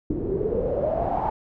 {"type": "noise with low-pass filter sweep", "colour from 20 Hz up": "pink", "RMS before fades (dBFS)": -25, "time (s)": [0.1, 1.3], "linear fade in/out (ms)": 5, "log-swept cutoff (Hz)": [310, 870], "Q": 9.4, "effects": []}